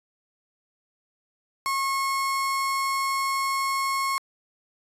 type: tone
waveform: 35% pulse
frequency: 1088 Hz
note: C#6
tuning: 33 cents flat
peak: -22 dBFS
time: 1.66-4.18 s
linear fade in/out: 0 ms
effects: resampled to 32000 Hz